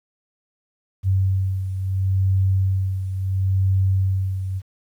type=beating tone pair; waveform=sine; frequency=95.3 / 96.03 Hz; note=G2 / G2; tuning=-48 / -35 cents; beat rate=0.73 Hz; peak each=-18 / -25 dBFS; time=1.03-4.62 s; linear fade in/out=50 ms; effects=9-bit